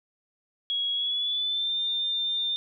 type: tone with pitch glide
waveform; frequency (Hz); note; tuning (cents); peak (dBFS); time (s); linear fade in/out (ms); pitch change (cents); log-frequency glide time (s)
sine; 3322 to 3602; G#7 to A7; 0 to +40; -25; 0.7-2.56; 0; +140; 0.93-1.75
effects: none